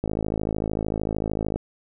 click train, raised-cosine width 2 ms, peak -12 dBFS, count 82, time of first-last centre 0.04-1.56 s, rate 53.3 Hz, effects none

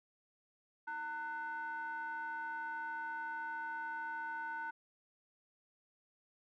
triangle ring-modulated tone, 290.8 Hz, D4, 17 cents flat, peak -34 dBFS, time 0.87-4.71 s, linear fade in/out 10 ms, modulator 1200 Hz, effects none

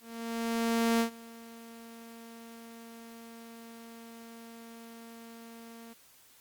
sawtooth tone with ADSR envelope, 230 Hz, A#3, 23 cents flat, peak -20 dBFS, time 0-5.94 s, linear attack 1000 ms, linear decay 100 ms, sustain -23 dB, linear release 17 ms, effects white hiss -60 dBFS RMS until 6.4 s + Opus 48 kbps

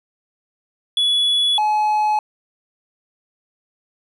triangle tone pair in turn, 3400 / 850 Hz, G#7 / G#5, +40 / +40 cents, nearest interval 2 octaves, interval 2400 cents, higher first, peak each -13 dBFS, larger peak neither, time 0.97-1.58 / 1.58-2.19 s, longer neither, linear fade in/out 2 ms, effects resampled to 32000 Hz

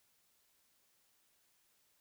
silence, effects white hiss -74 dBFS RMS until 2 s

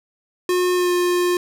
square tone with pitch glide, 360 to 355.2 Hz, F#4 to F4, -47 to +29 cents, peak -17 dBFS, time 0.49-1.37 s, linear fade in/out 2 ms, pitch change -24 cents, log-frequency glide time 0.75-0.92 s, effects none

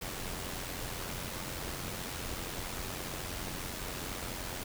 pink noise with amplitude modulation, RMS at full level -37 dBFS, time 0.01-4.64 s, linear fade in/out 10 ms, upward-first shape sine, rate 89.9 Hz, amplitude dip 50%, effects none

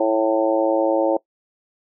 harmonic tone with a mistuned harmonic, 110 Hz, A2, in tune, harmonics 3 / 4 / 5 / 6 / 7 / 8, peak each -21 / -27 / -18 / -26 / -26 / -27 dBFS, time 0-1.17 s, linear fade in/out 5 ms, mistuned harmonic 8, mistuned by +30 cents, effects noise-tail reverb RT60 0.1 s tail -21 dB re dry

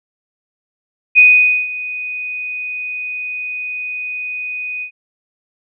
sine tone with ADSR envelope, 2489 Hz, D#7, in tune, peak -3 dBFS, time 1.15-4.91 s, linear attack 32 ms, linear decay 490 ms, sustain -18 dB, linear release 86 ms, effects none

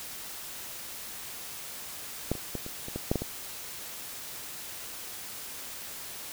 clicks, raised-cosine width 2 ms, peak -13 / -26 / -19 / -26 / -25 / -19 / -11 / -14 / -19 dBFS, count 9, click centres 2.316 / 2.353 / 2.553 / 2.664 / 2.884 / 2.96 / 3.115 / 3.157 / 3.22 s, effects white hiss -41 dBFS RMS until 6.32 s

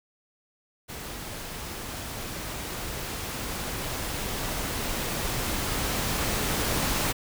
pink noise with level ramp, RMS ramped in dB -38 to -26 dBFS, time 0.88-7.13 s, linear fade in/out 20 ms, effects none

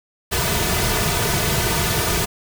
pink noise with comb filter, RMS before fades -20 dBFS, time 0.31-2.26 s, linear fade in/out 20 ms, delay 3.7 ms, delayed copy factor -0.85, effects none

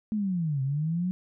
sine linear two-way sweep, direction down then up, 220 to 130.81 to 186.5 Hz, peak -25 dBFS, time 0.12-1.11 s, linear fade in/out 0 ms, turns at 0.62 s, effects none

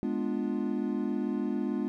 triangle chord, G# diminished seventh, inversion none, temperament equal with one note detuned, 209 / 246.9 / 293.7 / 349.2 Hz, G#3 / B3 / D4 / F4, +11 / 0 / 0 / 0 cents, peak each -31 / -31 / -32 / -34 dBFS, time 0.03-1.88 s, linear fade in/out 0 ms, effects none

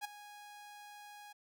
sawtooth tone with ADSR envelope, 827 Hz, G#5, 8 cents flat, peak -32 dBFS, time 0.01-1.33 s, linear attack 36 ms, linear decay 12 ms, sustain -15 dB, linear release 11 ms, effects none

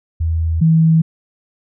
sine tone pair in turn, 81.5 / 161.69 Hz, E2 / E3, -19 / -33 cents, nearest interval octave, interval 1186 cents, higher second, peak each -14 / -8 dBFS, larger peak second, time 0.2-0.61 / 0.61-1.02 s, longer neither, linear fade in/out 10 ms, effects none

